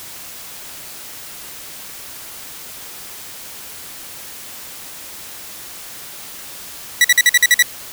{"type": "tone bursts", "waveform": "sawtooth", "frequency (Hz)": 1951, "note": "B6", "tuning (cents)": -22, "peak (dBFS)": -4, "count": 8, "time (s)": [7.01, 7.625], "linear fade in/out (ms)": 2, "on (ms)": 34, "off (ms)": 49, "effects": ["white hiss -34 dBFS RMS until 7.92 s"]}